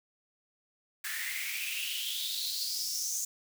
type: noise with high-pass filter sweep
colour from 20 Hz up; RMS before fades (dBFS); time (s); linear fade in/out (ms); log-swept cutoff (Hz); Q
white; -35; 1.04-3.25; 5; 1700 to 6600; 6.7
effects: none